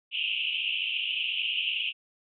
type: band-pass noise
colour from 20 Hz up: pink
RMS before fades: -30 dBFS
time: 0.11-1.93 s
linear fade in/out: 50 ms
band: 2600 to 3100 Hz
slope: 96 dB/octave
effects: none